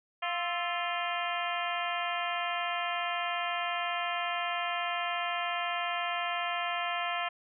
harmonic tone with a mistuned harmonic, 349.2 Hz, F4, in tune, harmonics 2 / 3 / 4 / 5 / 6 / 7 / 8 / 9, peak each -35 / -37 / -38 / -39 / -40 / -40 / -41 / -42 dBFS, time 0.22-7.29 s, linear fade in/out 10 ms, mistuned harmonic 4, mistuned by -90 cents, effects none

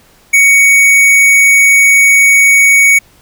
triangle tone with hard clipping, 2236 Hz, C#7, 14 cents sharp, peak -5 dBFS, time 0.33-2.99 s, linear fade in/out 10 ms, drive 17 dB, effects pink hiss -46 dBFS RMS until 3.21 s

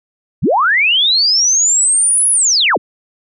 sine linear two-way sweep, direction up then down, 66.7 to 10548 to 66.7 Hz, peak -9 dBFS, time 0.42-2.78 s, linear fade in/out 20 ms, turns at 2.3 s, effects none

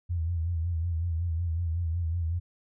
sine tone with vibrato, 84 Hz, E2, 33 cents sharp, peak -26 dBFS, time 0.09-2.4 s, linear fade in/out 20 ms, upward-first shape sine, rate 5.4 Hz, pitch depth 78 cents each way, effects none

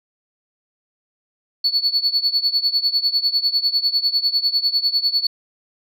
sine tone with tremolo, 4435 Hz, C#8, in tune, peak -11 dBFS, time 1.64-5.27 s, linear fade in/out 5 ms, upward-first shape triangle, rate 10 Hz, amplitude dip 95%, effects tanh soft clip ceiling -10 dBFS

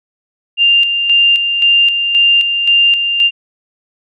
sine tone with tremolo, 2794 Hz, F7, in tune, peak -6 dBFS, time 0.57-3.31 s, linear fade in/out 50 ms, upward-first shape square, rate 1.9 Hz, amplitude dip 50%, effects none

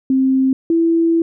sine tone pair in turn, 264 / 331.8 Hz, C4 / E4, +16 / +11 cents, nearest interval major third, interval 395 cents, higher second, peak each -11 dBFS, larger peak neither, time 0.1-0.53 / 0.7-1.22 s, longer second, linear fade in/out 2 ms, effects none

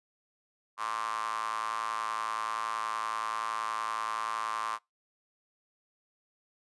square tone with high-pass filter, 55.3 Hz, A1, 9 cents sharp, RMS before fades -34 dBFS, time 0.77-4.79 s, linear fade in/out 50 ms, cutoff 1100 Hz, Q 8.4, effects noise-tail reverb RT60 0.2 s tail -25 dB re dry + resampled to 24000 Hz

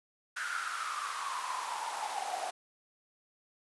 pink noise with high-pass filter sweep, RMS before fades -37 dBFS, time 0.36-2.51 s, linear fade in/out 10 ms, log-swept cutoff 1500 to 710 Hz, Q 8.9, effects resampled to 24000 Hz

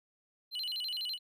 triangle tone with vibrato, 3492 Hz, A7, 14 cents flat, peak -33 dBFS, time 0.51-1.19 s, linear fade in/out 50 ms, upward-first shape square, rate 12 Hz, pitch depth 290 cents each way, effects none

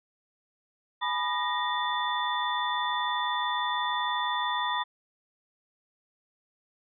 sine tone cluster, 840 / 986 / 1217 / 1874 / 3513 Hz, G#5 / B5 / D#6 / A#6 / A7, +19 / -3 / -39 / +9 / -3 cents, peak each -37 / -29 / -35 / -34 / -34 dBFS, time 1.01-4.84 s, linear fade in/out 20 ms, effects none

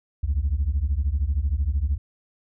sine beating tone pair, 64.3 / 77.3 Hz, C2 / D#2, -30 / -11 cents, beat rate 13 Hz, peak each -22 dBFS, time 0.23-1.98 s, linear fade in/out 10 ms, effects tanh soft clip ceiling -16 dBFS

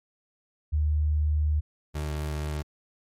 sine / 30% pulse tone pair in turn, 75.7 / 75.38 Hz, D#2 / D2, -47 / +46 cents, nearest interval unison, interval 7 cents, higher first, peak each -21 / -26 dBFS, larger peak first, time 0.72-1.61 / 1.94-2.63 s, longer first, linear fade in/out 20 ms, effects MP3 64 kbps

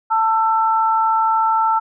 sine tone pair together, 890 / 1333.5 Hz, A5 / E6, +20 / +20 cents, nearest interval perfect fifth, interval 700 cents, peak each -15 / -18 dBFS, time 0.1-1.8 s, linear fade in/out 20 ms, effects none

